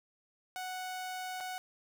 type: tone with dropouts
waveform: sawtooth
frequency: 740 Hz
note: F#5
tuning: in tune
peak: -34 dBFS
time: 0.56-1.58 s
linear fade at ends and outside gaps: 0 ms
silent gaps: 1.403-1.407 s
effects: none